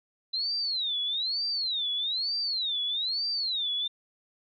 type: tone with vibrato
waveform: sine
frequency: 3987 Hz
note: B7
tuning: 16 cents sharp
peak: -27 dBFS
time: 0.33-3.88 s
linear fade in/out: 10 ms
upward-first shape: sine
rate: 1.1 Hz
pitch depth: 280 cents each way
effects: none